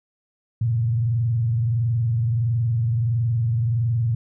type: tone with frequency modulation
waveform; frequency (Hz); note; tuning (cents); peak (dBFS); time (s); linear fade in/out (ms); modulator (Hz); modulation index
sine; 116.2; A#2; -5; -18; 0.61-4.15; 5; 21.5; 0.47
effects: none